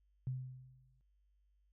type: tone with exponential decay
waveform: sine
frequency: 128.8 Hz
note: C3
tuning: 27 cents flat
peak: -34 dBFS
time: 0.27-1.01 s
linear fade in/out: 0 ms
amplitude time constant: 160 ms
effects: added 50 Hz sine -70 dBFS peak until 1.72 s